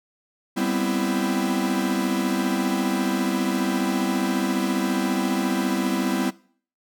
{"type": "chord", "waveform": "45% pulse", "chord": "C major seventh", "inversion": "second", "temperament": "equal with one note detuned", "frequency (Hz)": [196, 246.9, 261.6, 331.9], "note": ["G3", "B3", "C4", "E4"], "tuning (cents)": [0, 0, 0, 12], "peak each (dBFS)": -27, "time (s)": [0.56, 6.31], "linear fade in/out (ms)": 20, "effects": ["noise-tail reverb RT60 0.5 s tail -21 dB re dry"]}